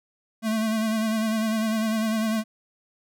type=tone with vibrato; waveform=square; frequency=220 Hz; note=A3; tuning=in tune; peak=-23 dBFS; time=0.42-2.44 s; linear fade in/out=50 ms; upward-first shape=sine; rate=10 Hz; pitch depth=38 cents each way; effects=none